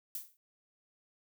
violet noise with exponential decay, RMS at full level -36 dBFS, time 0.15-0.37 s, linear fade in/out 1 ms, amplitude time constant 46 ms, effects none

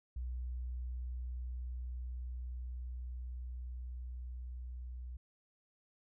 sine tone with level ramp, 61.74 Hz, B1, in tune, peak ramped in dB -37 to -42 dBFS, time 0.16-5.17 s, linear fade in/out 5 ms, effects none

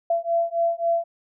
sine beating tone pair, 674 / 677.7 Hz, E5 / E5, +38 / +48 cents, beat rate 3.7 Hz, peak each -23 dBFS, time 0.1-1.04 s, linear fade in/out 5 ms, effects none

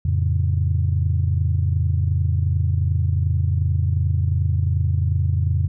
sine chord, F augmented, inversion none, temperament equal, 87.31 / 110 / 138.59 Hz, F2 / A2 / C#3, 0 / 0 / 0 cents, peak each -18 / -23 / -23 dBFS, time 0.05-5.68 s, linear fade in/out 5 ms, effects tanh soft clip ceiling -8 dBFS

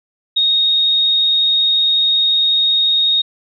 sine tone with vibrato, 3729 Hz, A#7, in tune, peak -11 dBFS, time 0.36-3.22 s, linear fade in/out 10 ms, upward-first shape square, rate 20 Hz, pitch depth 11 cents each way, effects none

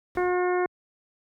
brown noise with exponential decay, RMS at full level -36 dBFS, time 0.15-0.56 s, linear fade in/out 1 ms, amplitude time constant 89 ms
harmonic tone, 360 Hz, F#4, 47 cents flat, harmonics 1 / 2 / 3 / 4 / 5 / 6, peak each -23 / -29 / -33 / -35 / -37 / -39 dBFS, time 0.17-0.66 s, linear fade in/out 2 ms
effects high-pass 60 Hz 12 dB/octave

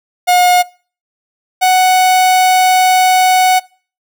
45% pulse tone pair in turn, 719 / 741.8 Hz, F#5 / F#5, -50 / +4 cents, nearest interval minor second, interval 54 cents, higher second, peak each -7 dBFS, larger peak neither, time 0.27-0.63 / 1.61-3.6 s, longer second, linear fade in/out 20 ms, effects noise-tail reverb RT60 0.4 s tail -23 dB re dry

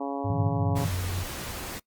harmonic tone, 139.5 Hz, C#3, 11 cents sharp, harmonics 2 / 3 / 4 / 5 / 6 / 7 / 8, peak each -32 / -37 / -37 / -36 / -38 / -40 / -44 dBFS, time 0-0.85 s, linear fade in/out 10 ms
sine tone with pitch glide, 103.83 to 91.44 Hz, G#2 to F#2, 0 to -20 cents, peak -28 dBFS, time 0.24-1.24 s, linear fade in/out 10 ms, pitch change -220 cents, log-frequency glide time 0.46-0.93 s
sine chord, E half-diminished seventh, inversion first, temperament equal, 98 / 116.54 / 146.83 / 164.81 Hz, G2 / Bb2 / D3 / E3, 0 / 0 / 0 / 0 cents, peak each -31 / -30 / -34 / -31 dBFS, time 0.3-0.89 s, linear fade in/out 5 ms
pink noise, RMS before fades -36 dBFS, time 0.75-1.8 s, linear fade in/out 20 ms
effects noise-tail reverb RT60 0.1 s tail -21 dB re dry + Opus 32 kbps

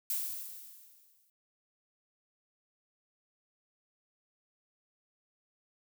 violet noise with exponential decay, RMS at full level -32 dBFS, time 0.1-1.3 s, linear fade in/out 1 ms, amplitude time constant 260 ms, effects none

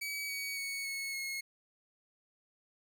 sawtooth tone with pitch steps, 2277 / 2250 / 2222 / 2196 / 2169 Hz, C#7 / C#7 / C#7 / C#7 / C#7, +46 / +25 / +4 / -17 / -38 cents, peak -33 dBFS, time 0.01-1.41 s, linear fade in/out 10 ms, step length 280 ms, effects none

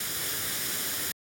white noise with comb filter, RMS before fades -31 dBFS, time 0-1.12 s, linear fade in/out 5 ms, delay 0.57 ms, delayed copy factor +0.5, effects high-pass 80 Hz 12 dB/octave + AAC 64 kbps

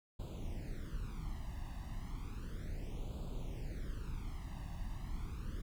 brown noise with flanger, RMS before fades -42 dBFS, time 0.19-5.62 s, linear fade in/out 10 ms, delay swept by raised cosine 0.26 to 1.09 ms, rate 0.33 Hz, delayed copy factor +0.95, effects none

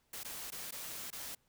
white noise with dropouts, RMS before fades -44 dBFS, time 0.13-1.35 s, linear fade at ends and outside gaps 5 ms, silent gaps 0.234-0.247 / 0.505-0.52 / 0.71-0.722 / 1.104-1.127 s, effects pink hiss -75 dBFS RMS until 1.48 s

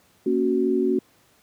sine chord, F# major, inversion first, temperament equal, 233.1 / 277.2 / 370 Hz, A#3 / C#4 / F#4, 0 / 0 / 0 cents, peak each -25 / -24 / -21 dBFS, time 0.26-0.99 s, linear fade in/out 5 ms, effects pink hiss -59 dBFS RMS until 1.42 s + high-pass 100 Hz 12 dB/octave

